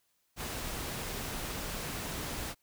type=noise; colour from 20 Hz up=pink; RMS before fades=-38 dBFS; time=0.36-2.55 s; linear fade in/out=50 ms; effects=white hiss -75 dBFS RMS until 2.62 s